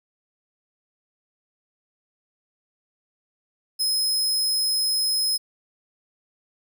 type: tone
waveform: sawtooth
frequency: 5120 Hz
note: D#8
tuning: 49 cents sharp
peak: -18 dBFS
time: 3.79-5.38 s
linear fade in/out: 20 ms
effects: none